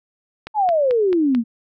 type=click train; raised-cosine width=0.3 ms; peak=-15 dBFS; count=5; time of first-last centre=0.47-1.349 s; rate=4.55 Hz
type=exponential sweep; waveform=sine; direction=down; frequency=886 to 220 Hz; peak=-14 dBFS; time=0.54-1.44 s; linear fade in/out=50 ms
effects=none